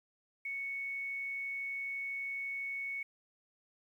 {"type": "tone with quantisation", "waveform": "sine", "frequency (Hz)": 2217, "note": "C#7", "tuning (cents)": 0, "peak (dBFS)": -36, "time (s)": [0.45, 3.03], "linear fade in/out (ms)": 5, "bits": 11, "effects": []}